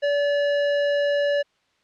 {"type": "tone with hard clipping", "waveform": "sine", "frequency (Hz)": 575, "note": "D5", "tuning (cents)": -37, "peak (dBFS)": -21, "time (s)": [0.02, 1.43], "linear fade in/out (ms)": 20, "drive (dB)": 14, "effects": ["white hiss -66 dBFS RMS until 1.83 s", "low-pass 4000 Hz 12 dB/octave"]}